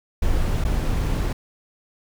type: noise with dropouts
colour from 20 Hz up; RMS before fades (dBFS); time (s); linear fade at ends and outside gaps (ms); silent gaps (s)
brown; -21; 0.22-1.33; 5; 0.641-0.649
effects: none